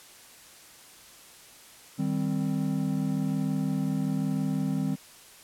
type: chord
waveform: triangle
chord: C minor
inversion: first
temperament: equal with one note detuned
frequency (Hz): 154.94 / 196 / 261.6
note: Eb3 / G3 / C4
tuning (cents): -7 / 0 / 0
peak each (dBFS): -28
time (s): 1.98-4.96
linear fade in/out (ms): 20
effects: white hiss -51 dBFS RMS until 5.43 s + low-pass 12000 Hz 12 dB/octave